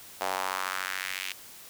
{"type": "tone with high-pass filter sweep", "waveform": "square", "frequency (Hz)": 46.97, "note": "F#1", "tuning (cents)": 27, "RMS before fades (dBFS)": -33, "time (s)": [0.21, 1.32], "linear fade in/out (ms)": 0, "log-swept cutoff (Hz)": [710, 2600], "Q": 2.1, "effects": ["white hiss -48 dBFS RMS until 1.69 s"]}